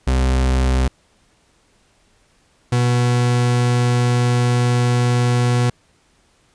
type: tone pair in turn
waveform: 40% pulse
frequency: 64.5 / 122.15 Hz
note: C2 / B2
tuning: -24 / -19 cents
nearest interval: major seventh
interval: 1105 cents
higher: second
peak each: -13 dBFS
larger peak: neither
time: 0.07-0.88 / 2.72-5.7 s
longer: second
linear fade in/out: 5 ms
effects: pink hiss -58 dBFS RMS until 6.54 s + resampled to 22050 Hz